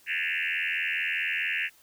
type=tone with frequency modulation; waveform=sine; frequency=2230 Hz; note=C#7; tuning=10 cents sharp; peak=-26 dBFS; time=0.06-1.7 s; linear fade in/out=50 ms; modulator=84.6 Hz; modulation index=6.9; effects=white hiss -59 dBFS RMS until 1.82 s